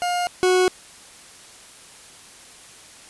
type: tone pair in turn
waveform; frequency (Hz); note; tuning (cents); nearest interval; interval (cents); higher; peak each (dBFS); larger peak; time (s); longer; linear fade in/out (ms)
40% pulse; 710 / 367.5; F5 / F#4; +28 / -12; major seventh; 1140; first; -20 / -14; second; 0.02-0.27 / 0.43-0.68; neither; 0
effects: white hiss -45 dBFS RMS until 3.09 s + resampled to 24000 Hz